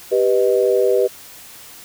sine chord, G augmented, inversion none, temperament equal, 392 / 493.9 / 622.3 Hz, G4 / B4 / D#5, 0 / 0 / 0 cents, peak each -16 / -16 / -21 dBFS, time 0.11-1.08 s, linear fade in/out 20 ms, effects white hiss -40 dBFS RMS until 1.84 s

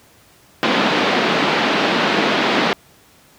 pink band-pass noise, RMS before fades -17 dBFS, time 0.63-2.73 s, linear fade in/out 0 ms, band 200 to 3900 Hz, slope 24 dB/octave, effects pink hiss -50 dBFS RMS until 3.38 s + high-pass 80 Hz 12 dB/octave

